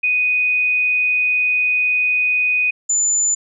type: tone pair in turn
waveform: sine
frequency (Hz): 2489 / 7040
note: D#7 / A8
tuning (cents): 0 / 0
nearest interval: octave + tritone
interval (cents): 1800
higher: second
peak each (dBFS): -14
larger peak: neither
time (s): 0.03-2.71 / 2.89-3.35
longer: first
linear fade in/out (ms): 10
effects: none